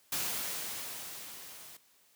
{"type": "noise with level ramp", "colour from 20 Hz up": "white", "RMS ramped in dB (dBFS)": [-33, -51], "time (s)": [0.12, 1.77], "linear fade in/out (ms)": 5, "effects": ["white hiss -66 dBFS RMS until 2.15 s", "high-pass 100 Hz 12 dB/octave"]}